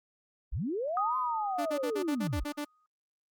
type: linear two-way sweep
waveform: sine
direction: up then down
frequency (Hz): 30.37 to 1046.5 to 30.37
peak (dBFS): -30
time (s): 0.52-2.44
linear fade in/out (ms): 10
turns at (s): 1.17
type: tone with exponential decay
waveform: sine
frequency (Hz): 1244.5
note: D#6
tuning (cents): 0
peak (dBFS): -27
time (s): 0.97-2.86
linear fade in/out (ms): 1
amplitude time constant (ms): 410
type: tone bursts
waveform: sawtooth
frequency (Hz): 293.7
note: D4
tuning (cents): 0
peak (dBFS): -29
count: 9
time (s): 1.58-2.649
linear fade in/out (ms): 10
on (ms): 77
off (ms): 47
effects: Opus 48 kbps